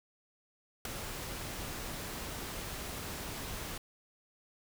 pink noise with ADSR envelope, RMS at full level -32 dBFS, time 0.85-3.78 s, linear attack 4 ms, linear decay 3 ms, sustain -9 dB, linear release 5 ms, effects none

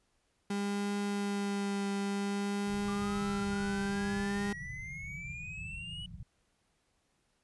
35% pulse tone with vibrato, 201 Hz, G3, 44 cents sharp, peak -30 dBFS, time 0.5-4.53 s, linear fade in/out 5 ms, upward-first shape triangle, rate 0.53 Hz, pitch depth 17 cents each way
white low-pass noise, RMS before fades -46 dBFS, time 2.67-6.23 s, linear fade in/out 5 ms, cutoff 180 Hz, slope 96 dB/octave
triangle exponential sweep, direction up, 1179 to 2960 Hz, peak -40 dBFS, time 2.88-6.06 s, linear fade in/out 2 ms
effects pink hiss -75 dBFS RMS until 7.43 s + resampled to 24000 Hz

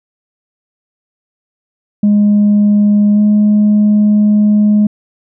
sine tone with pitch glide, 206.8 to 209.4 Hz, G#3 to G#3, -7 to +15 cents, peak -4 dBFS, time 2.03-4.87 s, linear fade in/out 5 ms, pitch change +22 cents, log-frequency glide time 3.14-3.19 s, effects tanh soft clip ceiling -4 dBFS

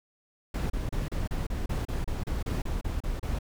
brown noise bursts, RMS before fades -30 dBFS, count 15, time 0.54-3.388 s, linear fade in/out 5 ms, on 160 ms, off 32 ms, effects none

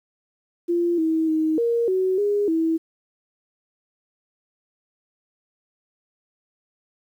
sine tone with pitch steps, 344.8 / 320.9 / 314.9 / 467.9 / 374.6 / 410.1 / 324.9 Hz, F4 / E4 / D#4 / A#4 / F#4 / G#4 / E4, -22 / -46 / +21 / +6 / +21 / -22 / -25 cents, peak -18 dBFS, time 0.68-2.78 s, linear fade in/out 20 ms, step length 300 ms, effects 9-bit

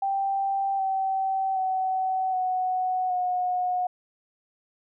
sine tone with pitch steps, 784 / 769.2 / 754.7 / 740.4 / 726.4 Hz, G5 / G5 / F#5 / F#5 / F#5, 0 / -33 / +34 / +1 / -32 cents, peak -23 dBFS, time 0.02-3.87 s, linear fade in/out 5 ms, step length 770 ms, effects none

